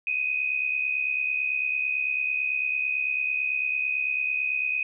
sine tone pair together, 2496 / 2565 Hz, D#7 / E7, +5 / -48 cents, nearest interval unison, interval 47 cents, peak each -25 / -30 dBFS, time 0.07-4.83 s, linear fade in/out 2 ms, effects none

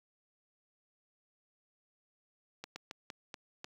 slowing click train, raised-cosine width 0.2 ms, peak -25 dBFS, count 6, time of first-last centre 2.64-3.644 s, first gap 120 ms, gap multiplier 1.26, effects high-pass 100 Hz 12 dB/octave + 10-bit

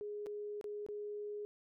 sine tone with dropouts, 415.6 Hz, G#4, 1 cent sharp, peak -40 dBFS, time 0.01-1.45 s, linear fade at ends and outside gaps 0 ms, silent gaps 0.261-0.267 / 0.612-0.642 / 0.864-0.887 s, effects none

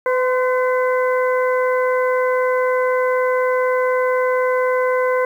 harmonic tone with a mistuned harmonic, 506 Hz, B4, 42 cents sharp, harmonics 1 / 2 / 3 / 4, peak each -16 / -22 / -26 / -28 dBFS, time 0.06-5.25 s, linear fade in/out 2 ms, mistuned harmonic 2, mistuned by +28 cents, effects 8-bit

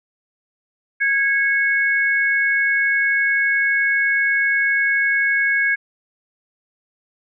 sine tone pair together, 1648.1 / 2200 Hz, G#6 / C#7, -14 / -14 cents, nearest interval perfect fourth, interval 500 cents, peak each -17 / -19 dBFS, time 1-5.76 s, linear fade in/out 20 ms, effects none

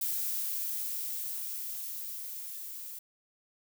violet noise with level ramp, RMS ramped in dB -32 to -43 dBFS, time 0.01-2.99 s, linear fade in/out 5 ms, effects none

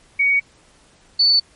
sine tone pair in turn, 2244 / 4488 Hz, C#7 / C#8, +21 / +21 cents, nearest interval octave, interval 1200 cents, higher second, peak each -13 / -11 dBFS, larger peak second, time 0.19-0.4 / 1.19-1.4 s, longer neither, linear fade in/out 10 ms, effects pink hiss -53 dBFS RMS until 1.55 s + MP3 48 kbps

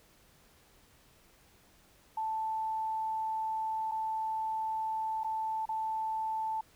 sine tone with dropouts, 880 Hz, A5, in tune, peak -31 dBFS, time 2.17-6.61 s, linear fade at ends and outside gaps 5 ms, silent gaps 3.914-3.918 / 5.235-5.244 / 5.656-5.689 s, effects pink hiss -63 dBFS RMS until 6.75 s

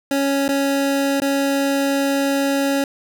25% pulse tone with dropouts, 277.2 Hz, C#4, in tune, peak -13 dBFS, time 0.11-2.84 s, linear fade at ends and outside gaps 2 ms, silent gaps 0.48-0.489 / 1.201-1.219 s, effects none

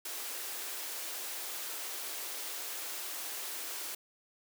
white high-pass noise, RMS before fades -40 dBFS, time 0.05-3.95 s, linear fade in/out 5 ms, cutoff 300 Hz, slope 48 dB/octave, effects none

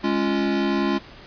square chord, Db major, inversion second, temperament equal with one note detuned, 207.7 / 277.2 / 345.8 Hz, Ab3 / Db4 / F4, 0 / 0 / -17 cents, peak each -25 dBFS, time 0.03-0.99 s, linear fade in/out 20 ms, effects pink hiss -44 dBFS RMS until 1.26 s + resampled to 11025 Hz

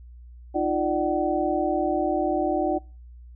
sine tone cluster, 308.2 / 348.5 / 594 / 756 Hz, D#4 / F4 / D5 / F#5, -16 / -4 / +20 / +37 cents, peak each -27 dBFS, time 0.54-2.79 s, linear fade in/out 20 ms, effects noise-tail reverb RT60 0.4 s tail -26 dB re dry + added 60 Hz sine -42 dBFS peak until 3.35 s

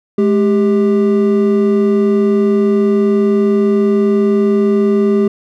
triangle tone pair together, 211.5 / 396.5 Hz, G#3 / G4, +32 / +20 cents, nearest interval major seventh, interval 1088 cents, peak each -10 dBFS, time 0.18-5.28 s, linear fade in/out 5 ms, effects none

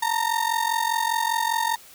35% pulse ring-modulated tone, 919 Hz, A#5, 25 cents flat, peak -17 dBFS, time 0.02-1.76 s, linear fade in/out 5 ms, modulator 22.5 Hz, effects white hiss -48 dBFS RMS until 1.94 s

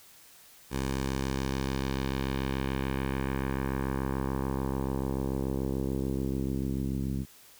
10% pulse tone with low-pass filter sweep, 66.9 Hz, C2, 39 cents sharp, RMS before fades -31 dBFS, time 0.7-7.26 s, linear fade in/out 50 ms, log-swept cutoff 10000 to 210 Hz, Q 1.2, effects white hiss -55 dBFS RMS until 7.59 s

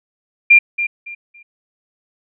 sine tone with echo, 2391 Hz, D7, 30 cents sharp, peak -4 dBFS, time 0.5-0.59 s, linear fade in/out 10 ms, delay 280 ms, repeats 3, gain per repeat -12 dB, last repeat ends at 1.43 s, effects none

